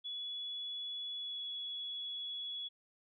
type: tone with pitch glide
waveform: sine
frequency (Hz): 3400 to 3378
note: G#7 to G#7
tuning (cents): +40 to +29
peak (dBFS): -39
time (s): 0.04-2.69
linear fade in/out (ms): 20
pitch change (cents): -11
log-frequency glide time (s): 1.17-1.43
effects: none